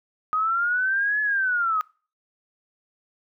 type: linear two-way sweep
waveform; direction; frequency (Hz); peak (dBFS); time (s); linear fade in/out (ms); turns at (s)
sine; up then down; 1244.5 to 1718 to 1244.5; -20; 0.33-1.81; 0; 1.21
effects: noise-tail reverb RT60 0.4 s tail -24 dB re dry